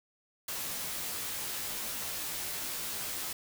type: noise with comb filter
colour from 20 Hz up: white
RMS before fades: -37 dBFS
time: 0.48-3.33 s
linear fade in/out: 5 ms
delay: 16 ms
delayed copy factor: -0.75
effects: none